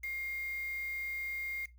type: tone with quantisation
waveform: sine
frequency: 2124 Hz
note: C7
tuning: 25 cents sharp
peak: -36 dBFS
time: 0.03-1.66 s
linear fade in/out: 10 ms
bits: 8
effects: noise-tail reverb RT60 0.2 s tail -18 dB re dry + added 60 Hz sine -55 dBFS peak until 1.78 s